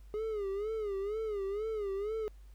triangle tone with vibrato, 415.3 Hz, G#4, in tune, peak -31 dBFS, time 0.14-2.28 s, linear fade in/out 0 ms, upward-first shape sine, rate 2.1 Hz, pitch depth 120 cents each way, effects added 50 Hz sine -50 dBFS peak until 2.54 s + pink hiss -70 dBFS RMS until 2.54 s

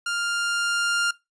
sawtooth tone with level ramp, 1400 Hz, F6, 4 cents sharp, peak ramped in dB -21 to -17 dBFS, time 0.06-1.11 s, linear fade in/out 5 ms, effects noise-tail reverb RT60 0.2 s tail -20 dB re dry + resampled to 22050 Hz

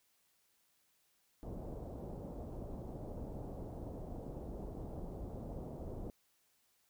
pink low-pass noise, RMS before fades -45 dBFS, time 1.43-6.1 s, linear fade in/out 0 ms, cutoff 700 Hz, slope 24 dB/octave, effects white hiss -75 dBFS RMS until 6.89 s

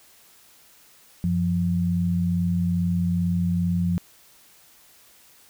sine tone pair together, 92.5 / 174.87 Hz, F#2 / F3, 0 / +3 cents, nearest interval major seventh, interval 1103 cents, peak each -26 / -21 dBFS, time 1.24-3.98 s, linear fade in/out 0 ms, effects white hiss -54 dBFS RMS until 5.49 s

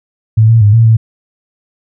sine tone with pitch steps, 110.2 / 114.2 / 103.5 / 114.5 / 112 Hz, A2 / A#2 / G#2 / A#2 / A2, +3 / -35 / -5 / -31 / +31 cents, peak -3 dBFS, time 0.37-0.97 s, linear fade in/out 10 ms, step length 120 ms, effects none

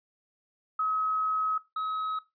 sine / triangle tone pair in turn, 1277 / 1277 Hz, D#6 / D#6, +45 / +45 cents, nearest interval unison, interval 0 cents, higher neither, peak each -25 / -27 dBFS, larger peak first, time 0.79-1.58 / 1.76-2.19 s, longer first, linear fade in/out 5 ms, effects noise-tail reverb RT60 0.2 s tail -17 dB re dry + resampled to 11025 Hz

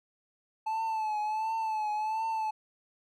triangle tone with vibrato, 870 Hz, A5, 20 cents flat, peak -27 dBFS, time 0.66-2.51 s, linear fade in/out 10 ms, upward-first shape triangle, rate 1.4 Hz, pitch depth 62 cents each way, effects none

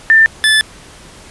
sine / 25% pulse tone pair in turn, 1787 / 1743.2 Hz, A6 / A6, +26 / -17 cents, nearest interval unison, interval 43 cents, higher first, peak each -4 dBFS, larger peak neither, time 0.1-0.26 / 0.44-0.61 s, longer second, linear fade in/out 0 ms, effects pink hiss -38 dBFS RMS until 1.3 s + resampled to 24000 Hz

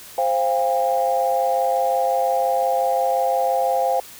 sine chord, C suspended fourth, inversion none, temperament equal with one note detuned, 523.3 / 698.5 / 804.2 Hz, C5 / F5 / G5, 0 / 0 / +44 cents, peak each -21 dBFS, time 0.18-4 s, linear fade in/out 2 ms, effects tanh soft clip ceiling -7 dBFS + white hiss -41 dBFS RMS until 4.19 s

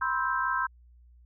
sine chord, C major seventh, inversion third, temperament just, 981.1 / 1046.5 / 1308.1 / 1569.8 Hz, B5 / C6 / E6 / G6, -12 / 0 / -14 / +2 cents, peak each -33 / -30 / -32 / -30 dBFS, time 0.01-0.67 s, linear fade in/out 10 ms, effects added 60 Hz sine -53 dBFS peak until 1.25 s

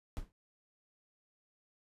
brown noise with exponential decay, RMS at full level -34 dBFS, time 0.17-0.32 s, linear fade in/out 0 ms, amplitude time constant 32 ms, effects noise-tail reverb RT60 0.1 s tail -23 dB re dry + resampled to 32000 Hz

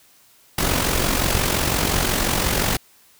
pink noise with amplitude modulation, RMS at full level -18 dBFS, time 0.58-2.77 s, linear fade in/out 5 ms, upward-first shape sine, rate 45.7 Hz, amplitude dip 55%, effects white hiss -54 dBFS RMS until 3.19 s

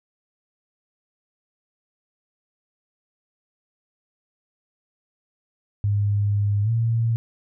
sine tone with pitch glide, 102.3 to 114.83 Hz, G#2 to A#2, -26 to -26 cents, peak -18 dBFS, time 5.84-7.16 s, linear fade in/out 0 ms, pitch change +200 cents, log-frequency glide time 6.63-6.7 s, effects none

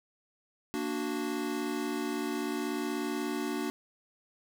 square chord, Bb augmented, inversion none, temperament equal, 233.1 / 293.7 / 370 Hz, Bb3 / D4 / F#4, 0 / 0 / 0 cents, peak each -38 / -35 / -37 dBFS, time 0.74-3.7 s, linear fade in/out 0 ms, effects none

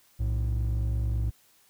triangle tone pair together, 60.96 / 110 Hz, B1 / A2, -22 / 0 cents, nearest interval minor seventh, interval 1022 cents, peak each -23 / -26 dBFS, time 0.19-1.31 s, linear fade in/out 20 ms, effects tanh soft clip ceiling -20 dBFS + white hiss -62 dBFS RMS until 1.69 s

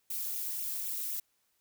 violet noise with flanger, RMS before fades -36 dBFS, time 0.1-1.2 s, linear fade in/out 5 ms, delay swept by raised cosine 0.3 to 2.5 ms, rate 3.9 Hz, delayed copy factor +1, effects white hiss -75 dBFS RMS until 1.6 s

